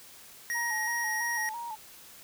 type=tone; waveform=square; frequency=1886 Hz; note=A#6; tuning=20 cents sharp; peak=-30 dBFS; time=0.5-1.49 s; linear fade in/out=0 ms
type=tone with vibrato; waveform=sine; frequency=905 Hz; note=A5; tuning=48 cents sharp; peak=-35 dBFS; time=0.54-1.76 s; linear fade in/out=20 ms; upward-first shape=square; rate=3 Hz; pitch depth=68 cents each way
effects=white hiss -51 dBFS RMS until 2.23 s